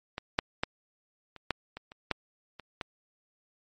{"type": "clicks", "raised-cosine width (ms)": 0.3, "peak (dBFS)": [-18, -7, -11, -30, -11, -24, -30, -11, -27, -18], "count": 10, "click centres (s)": [0.181, 0.389, 0.635, 1.363, 1.507, 1.77, 1.919, 2.113, 2.597, 2.812], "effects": ["MP3 48 kbps"]}